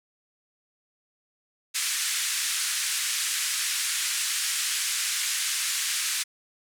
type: band-pass noise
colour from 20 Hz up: white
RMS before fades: -28 dBFS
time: 1.74-6.24 s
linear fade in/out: 20 ms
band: 1500 to 10000 Hz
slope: 24 dB/octave
effects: none